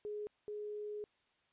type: tone pair in turn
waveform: sine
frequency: 418.7 / 418.7 Hz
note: G#4 / G#4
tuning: +14 / +14 cents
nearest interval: unison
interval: 0 cents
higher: neither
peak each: -39 / -40 dBFS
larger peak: first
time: 0.05-0.27 / 0.48-1.04 s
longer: second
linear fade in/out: 0 ms
effects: white hiss -75 dBFS RMS until 1.52 s + resampled to 8000 Hz